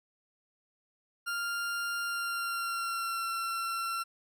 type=tone with pitch glide; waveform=40% pulse; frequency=1396.9 to 1357.1 Hz; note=F6 to E6; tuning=0 to +50 cents; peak=-31 dBFS; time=1.26-4.04 s; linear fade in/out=20 ms; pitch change=-50 cents; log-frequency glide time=2.02-3.27 s; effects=none